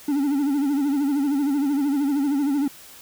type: tone with vibrato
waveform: triangle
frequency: 282.7 Hz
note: C#4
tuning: 34 cents sharp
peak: -17 dBFS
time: 0.08-2.68 s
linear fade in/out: 5 ms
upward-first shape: sine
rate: 13 Hz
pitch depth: 92 cents each way
effects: white hiss -45 dBFS RMS until 3.01 s